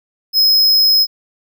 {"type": "tone", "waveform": "square", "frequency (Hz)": 5120, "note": "D#8", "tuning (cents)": 49, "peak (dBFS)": -9, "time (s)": [0.33, 1.07], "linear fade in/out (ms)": 50, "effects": []}